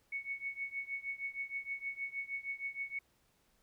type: tone with tremolo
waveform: sine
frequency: 2217 Hz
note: C#7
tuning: in tune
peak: -34 dBFS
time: 0.12-2.99 s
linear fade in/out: 5 ms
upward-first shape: triangle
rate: 6.4 Hz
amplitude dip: 95%
effects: pink hiss -73 dBFS RMS until 3.62 s